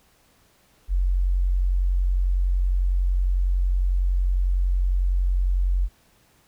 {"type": "tone", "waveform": "sine", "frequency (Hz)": 45.46, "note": "F#1", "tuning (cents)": -30, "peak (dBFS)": -18, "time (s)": [0.88, 5.89], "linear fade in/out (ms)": 50, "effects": ["pink hiss -60 dBFS RMS until 6.47 s"]}